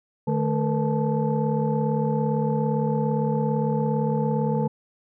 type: tone cluster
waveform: sine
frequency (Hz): 150.7 / 217.5 / 452 / 489.6 / 871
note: D3 / A3 / A4 / B4 / A5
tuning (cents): +45 / -20 / +47 / -15 / -18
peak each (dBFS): -24 / -25 / -29 / -28 / -30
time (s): 0.27-4.68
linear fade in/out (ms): 10
effects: tanh soft clip ceiling -12 dBFS